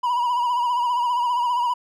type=tone with vibrato; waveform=triangle; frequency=972 Hz; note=B5; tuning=28 cents flat; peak=-17 dBFS; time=0.03-1.74 s; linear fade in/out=10 ms; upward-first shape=sine; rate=15 Hz; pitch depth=56 cents each way; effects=none